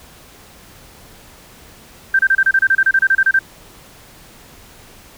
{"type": "tone bursts", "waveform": "sine", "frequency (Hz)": 1568, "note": "G6", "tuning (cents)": 0, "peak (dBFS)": -9, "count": 16, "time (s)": [2.14, 3.391], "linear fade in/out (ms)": 5, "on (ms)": 51, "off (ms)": 29, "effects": ["pink hiss -43 dBFS RMS until 5.17 s"]}